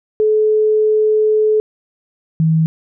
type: tone pair in turn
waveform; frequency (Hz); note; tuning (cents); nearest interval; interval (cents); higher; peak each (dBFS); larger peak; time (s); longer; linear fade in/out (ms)
sine; 430 / 160.33; A4 / E3; -40 / -48; octave + perfect fourth; 1708; first; -10; neither; 0.2-1.6 / 2.4-2.66; first; 0
effects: none